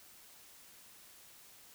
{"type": "silence", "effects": ["white hiss -58 dBFS RMS until 1.74 s"]}